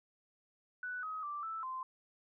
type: tone with pitch steps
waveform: sine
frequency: 1486 / 1267 / 1173 / 1319 / 1038 Hz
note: F#6 / D#6 / D6 / E6 / C6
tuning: +7 / +31 / -2 / +1 / -14 cents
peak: -38 dBFS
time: 0.83-1.83 s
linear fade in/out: 2 ms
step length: 200 ms
effects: none